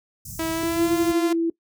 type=band-stop noise; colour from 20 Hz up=pink; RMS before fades=-35 dBFS; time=0.25-1.12 s; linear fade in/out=5 ms; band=190 to 5700 Hz; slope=48 dB/octave
type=tone with pitch glide; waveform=sawtooth; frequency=325.5 to 344.9 Hz; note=E4 to F4; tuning=-22 to -22 cents; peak=-20 dBFS; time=0.39-1.33 s; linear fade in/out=5 ms; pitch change=+100 cents; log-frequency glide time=0.52-0.93 s
type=tone; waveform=sine; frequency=332.4 Hz; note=E4; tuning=15 cents sharp; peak=-19 dBFS; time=0.63-1.5 s; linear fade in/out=5 ms
effects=noise-tail reverb RT60 0.1 s tail -20 dB re dry + high-pass 60 Hz 12 dB/octave